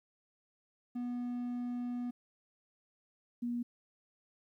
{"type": "tone pair in turn", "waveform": ["triangle", "sine"], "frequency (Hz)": [244.1, 240], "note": ["B3", "B3"], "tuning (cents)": [-20, -49], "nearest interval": "unison", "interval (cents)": 29, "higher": "first", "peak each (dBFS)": [-33, -33], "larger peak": "neither", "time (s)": [[0.95, 2.11], [3.42, 3.63]], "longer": "first", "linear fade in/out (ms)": 10, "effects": ["12-bit"]}